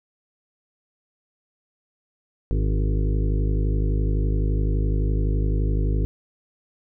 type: harmonic tone with a mistuned harmonic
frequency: 51.8 Hz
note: G#1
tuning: 4 cents flat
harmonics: 1 / 2 / 3 / 5 / 6 / 7 / 8 / 9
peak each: -20 / -26 / -30 / -34 / -36 / -37 / -38 / -39 dBFS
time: 2.51-6.05 s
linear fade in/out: 0 ms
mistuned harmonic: 7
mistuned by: +29 cents
effects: none